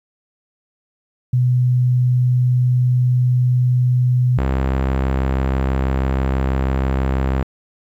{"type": "tone pair in turn", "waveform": ["sine", "sawtooth"], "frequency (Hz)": [124.9, 66.16], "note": ["B2", "C2"], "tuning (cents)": [20, 20], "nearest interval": "major seventh", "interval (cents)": 1100, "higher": "first", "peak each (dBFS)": -12, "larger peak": "neither", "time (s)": [[1.33, 4.38], [4.38, 7.43]], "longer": "neither", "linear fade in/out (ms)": 5, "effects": ["low-pass 2000 Hz 12 dB/octave", "9-bit"]}